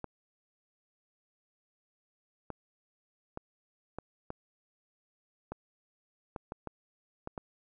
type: clicks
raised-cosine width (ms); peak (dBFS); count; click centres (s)
1; -24; 11; 0.043 / 2.503 / 3.374 / 3.986 / 4.304 / 5.52 / 6.362 / 6.521 / 6.673 / 7.274 / 7.378
effects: none